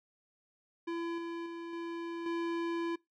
square tone with level steps, 337.1 Hz, E4, 39 cents sharp, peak -35 / -38 / -41 / -38 / -33 dBFS, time 0.87-2.96 s, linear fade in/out 10 ms, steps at 1.18 / 1.46 / 1.73 / 2.26 s, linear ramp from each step 2 ms, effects noise-tail reverb RT60 0.2 s tail -24 dB re dry + low-pass 3000 Hz 12 dB/octave

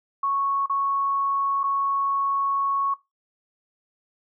sine tone with dropouts, 1106 Hz, C#6, 4 cents flat, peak -21 dBFS, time 0.23-2.94 s, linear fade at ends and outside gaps 5 ms, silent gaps 0.661-0.696 / 1.633-1.638 s, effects noise-tail reverb RT60 0.2 s tail -18 dB re dry

